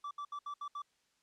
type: tone bursts at uneven times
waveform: triangle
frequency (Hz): 1161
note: D6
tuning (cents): -20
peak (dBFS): -37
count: 6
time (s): 0.04-0.11 / 0.18-0.25 / 0.32-0.39 / 0.46-0.54 / 0.61-0.68 / 0.75-0.82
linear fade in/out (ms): 5
effects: white hiss -75 dBFS RMS until 1.22 s + low-pass 7000 Hz 12 dB/octave